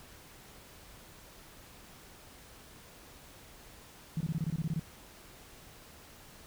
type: tone bursts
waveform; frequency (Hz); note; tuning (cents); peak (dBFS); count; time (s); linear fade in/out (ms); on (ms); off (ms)
sine; 160.4; E3; -47; -29; 11; 4.17-4.796; 2; 36; 23
effects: pink hiss -54 dBFS RMS until 6.46 s